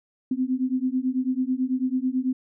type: beating tone pair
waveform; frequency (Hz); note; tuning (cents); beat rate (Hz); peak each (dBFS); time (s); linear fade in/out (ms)
sine; 252.8 / 261.9; B3 / C4; +41 / +2; 9.1; -25 / -25; 0.31-2.33; 5
effects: none